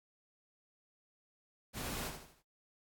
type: noise with echo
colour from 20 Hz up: pink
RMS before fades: -41 dBFS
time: 1.73-2.12 s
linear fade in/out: 50 ms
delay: 78 ms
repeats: 4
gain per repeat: -7 dB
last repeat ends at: 2.432 s
effects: AAC 64 kbps

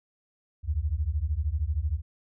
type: beating tone pair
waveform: sine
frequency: 69.3 / 82.3 Hz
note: C#2 / E2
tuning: 0 / -2 cents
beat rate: 13 Hz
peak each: -28 dBFS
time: 0.63-2.02 s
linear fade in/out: 50 ms
effects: none

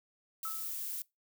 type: noise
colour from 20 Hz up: violet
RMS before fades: -39 dBFS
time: 0.43-1.02 s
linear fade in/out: 2 ms
type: tone with exponential decay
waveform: sine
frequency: 1303 Hz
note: E6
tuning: 20 cents flat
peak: -37 dBFS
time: 0.45-0.76 s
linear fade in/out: 2 ms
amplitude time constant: 67 ms
effects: noise-tail reverb RT60 0.2 s tail -23 dB re dry

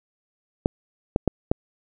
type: clicks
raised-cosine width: 2 ms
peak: -5 dBFS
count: 4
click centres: 0.659 / 1.161 / 1.277 / 1.515 s
effects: none

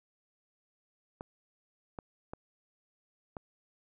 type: clicks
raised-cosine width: 1 ms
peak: -26 dBFS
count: 4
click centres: 1.209 / 1.988 / 2.335 / 3.368 s
effects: none

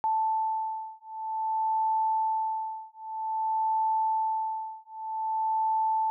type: beating tone pair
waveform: sine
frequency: 880 / 880.52 Hz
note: A5 / A5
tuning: 0 / +1 cents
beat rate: 0.52 Hz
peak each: -29 dBFS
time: 0.04-6.1 s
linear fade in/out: 0 ms
effects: none

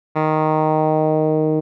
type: tone with low-pass filter sweep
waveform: 10% pulse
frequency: 155.56 Hz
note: D#3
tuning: in tune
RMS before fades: -17 dBFS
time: 0.15-1.61 s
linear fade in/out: 20 ms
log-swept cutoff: 1500 to 400 Hz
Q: 1.9
effects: none

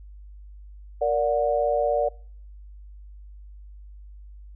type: chord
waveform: sine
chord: Bb augmented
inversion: none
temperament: just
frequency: 466.2 / 582.7 / 728.4 Hz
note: Bb4 / D5 / F#5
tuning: 0 / -14 / -27 cents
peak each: -26 / -22 / -26 dBFS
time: 1.01-2.09 s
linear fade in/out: 10 ms
effects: noise-tail reverb RT60 0.6 s tail -26 dB re dry + added 50 Hz sine -41 dBFS peak until 4.55 s

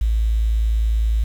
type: tone with quantisation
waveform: sine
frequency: 55 Hz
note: A1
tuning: in tune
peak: -15 dBFS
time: 0.01-1.24 s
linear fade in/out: 5 ms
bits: 7
effects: none

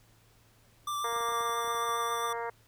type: tone with vibrato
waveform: square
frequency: 1174.7 Hz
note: D6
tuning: in tune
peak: -32 dBFS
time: 0.87-2.33 s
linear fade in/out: 5 ms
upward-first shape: triangle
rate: 7.4 Hz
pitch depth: 17 cents each way
type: harmonic tone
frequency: 233.1 Hz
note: A#3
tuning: in tune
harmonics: 2 / 3 / 4 / 5 / 6 / 7 / 8 / 9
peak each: -37 / -41 / -37 / -43 / -45 / -46 / -47 / -49 dBFS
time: 1.04-2.5 s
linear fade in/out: 5 ms
type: clicks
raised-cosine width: 1 ms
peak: -36 dBFS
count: 11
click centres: 1.127 / 1.164 / 1.208 / 1.288 / 1.32 / 1.408 / 1.495 / 1.646 / 1.677 / 1.749 / 1.893 s
effects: added 111 Hz sine -64 dBFS peak until 2.67 s + pink hiss -64 dBFS RMS until 2.67 s

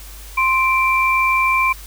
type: tone pair together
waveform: sine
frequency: 1046.4 / 2349 Hz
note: C6 / D7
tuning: 0 / 0 cents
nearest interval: octave + major second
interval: 1400 cents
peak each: -16 dBFS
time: 0.37-1.73 s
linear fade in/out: 10 ms
effects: added 50 Hz sine -35 dBFS peak until 1.86 s + white hiss -40 dBFS RMS until 1.86 s

